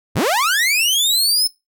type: linear sweep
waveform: sawtooth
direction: up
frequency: 48.94 to 5300 Hz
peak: -11 dBFS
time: 0.15-1.48 s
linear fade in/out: 20 ms
effects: noise-tail reverb RT60 0.2 s tail -20 dB re dry